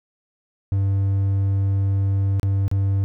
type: tone with dropouts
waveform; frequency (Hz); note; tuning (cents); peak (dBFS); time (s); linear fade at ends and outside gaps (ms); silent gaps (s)
triangle; 98; G2; 0; -15; 0.72-3.04; 0; 2.397-2.431 / 2.68-2.714
effects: none